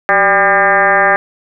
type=tone with frequency modulation; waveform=sine; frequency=1200 Hz; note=D6; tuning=37 cents sharp; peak=-7 dBFS; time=0.09-1.16 s; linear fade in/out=0 ms; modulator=204 Hz; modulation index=3.5; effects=none